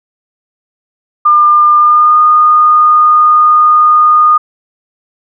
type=tone with pitch glide; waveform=sine; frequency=1201 to 1225.5 Hz; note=D6 to D#6; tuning=+38 to -27 cents; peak=-3 dBFS; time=1.25-4.38 s; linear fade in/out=10 ms; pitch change=+35 cents; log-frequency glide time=1.77-2.19 s; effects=none